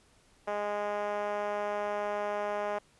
5% pulse tone with band-pass filter, 206.5 Hz, G#3, 10 cents flat, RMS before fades -33 dBFS, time 0.47-2.79 s, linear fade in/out 10 ms, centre 620 Hz, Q 1.9, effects pink hiss -64 dBFS RMS until 2.99 s + resampled to 24000 Hz

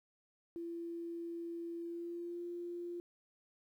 sine tone with pitch glide, 338.4 to 347.7 Hz, E4 to F4, +45 to -8 cents, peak -40 dBFS, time 0.56-3 s, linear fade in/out 0 ms, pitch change +47 cents, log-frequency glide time 1.78-2.43 s, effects 12-bit

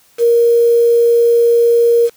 sine tone with quantisation, 469.9 Hz, A#4, 14 cents sharp, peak -7 dBFS, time 0.18-2.1 s, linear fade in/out 50 ms, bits 5, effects white hiss -51 dBFS RMS until 2.16 s

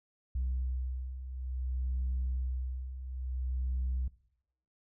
sine beating tone pair, 63.3 / 63.87 Hz, B1 / C2, +43 / -41 cents, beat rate 0.57 Hz, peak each -37 / -32 dBFS, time 0.35-4.08 s, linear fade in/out 5 ms, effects noise-tail reverb RT60 0.7 s tail -20 dB re dry + tanh soft clip ceiling -27 dBFS

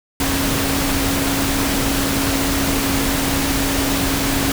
sine tone in noise, 274.5 Hz, C#4, 17 cents flat, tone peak -21 dBFS, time 0.2-4.52 s, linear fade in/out 2 ms, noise pink, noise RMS -20 dBFS, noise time 0.2-4.52 s, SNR -4 dB, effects none

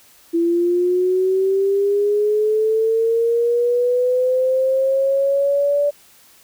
sine linear sweep, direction up, 334.1 to 581 Hz, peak -14 dBFS, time 0.33-5.91 s, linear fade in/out 20 ms, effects white hiss -50 dBFS RMS until 6.43 s

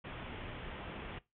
pink low-pass noise, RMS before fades -45 dBFS, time 0.04-1.19 s, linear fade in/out 10 ms, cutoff 3400 Hz, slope 96 dB/octave, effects noise-tail reverb RT60 0.2 s tail -19 dB re dry

